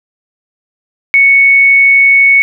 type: tone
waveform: sine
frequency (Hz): 2217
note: C#7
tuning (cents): 0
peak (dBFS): -3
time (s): 1.14-2.42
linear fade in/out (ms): 0
effects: none